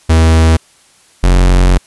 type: tone pair in turn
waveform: 45% pulse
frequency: 80.8 / 45.35 Hz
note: E2 / F#1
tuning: -34 / -34 cents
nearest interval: minor seventh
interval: 1000 cents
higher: first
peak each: -5 dBFS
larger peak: neither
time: 0.09-0.57 / 1.23-1.78 s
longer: second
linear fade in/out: 10 ms
effects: white hiss -47 dBFS RMS until 1.86 s + resampled to 24000 Hz